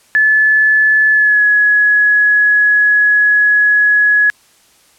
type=tone with pitch glide; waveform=sine; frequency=1729 to 1683.7 Hz; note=A6 to G#6; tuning=-31 to +23 cents; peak=-7 dBFS; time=0.15-4.3 s; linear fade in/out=0 ms; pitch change=-46 cents; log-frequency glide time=1.11-1.44 s; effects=white hiss -50 dBFS RMS until 4.98 s + low-pass 11000 Hz 12 dB/octave